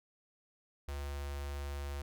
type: tone with notch filter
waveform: square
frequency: 70.9 Hz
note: C#2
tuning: 40 cents sharp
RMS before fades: -40 dBFS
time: 0.88-2.02 s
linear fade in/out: 5 ms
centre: 180 Hz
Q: 0.6
effects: none